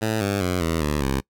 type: tone with pitch steps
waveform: 10% pulse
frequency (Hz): 110 / 99.71 / 90.39 / 81.93 / 74.27 / 67.32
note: A2 / G2 / F#2 / E2 / D2 / C2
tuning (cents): 0 / +30 / -40 / -10 / +20 / +50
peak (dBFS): -13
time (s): 0.01-1.21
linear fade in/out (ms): 20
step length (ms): 200
effects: noise-tail reverb RT60 0.1 s tail -23 dB re dry